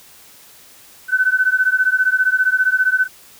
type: beating tone pair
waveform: sine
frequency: 1507 / 1522 Hz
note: F#6 / F#6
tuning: +31 / +48 cents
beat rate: 15 Hz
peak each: -16 dBFS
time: 1.08-3.08 s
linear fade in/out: 50 ms
effects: white hiss -45 dBFS RMS until 3.39 s